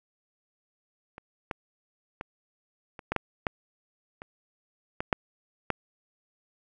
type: clicks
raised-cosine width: 0.5 ms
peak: -27 / -16 / -20 / -26 / -13 / -10 / -11 / -25 / -15 / -7 / -10 dBFS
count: 11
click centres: 1.181 / 1.512 / 2.211 / 2.992 / 3.12 / 3.163 / 3.468 / 4.219 / 5.005 / 5.128 / 5.703 s
effects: none